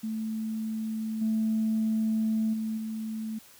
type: tone with level steps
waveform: sine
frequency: 220 Hz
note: A3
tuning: in tune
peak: -29 / -23 / -28 / -31 dBFS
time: 0.03-3.39 s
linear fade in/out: 10 ms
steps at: 1.21 / 2.53 / 2.77 s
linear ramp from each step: 10 ms
effects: tanh soft clip ceiling -19 dBFS + white hiss -54 dBFS RMS until 3.59 s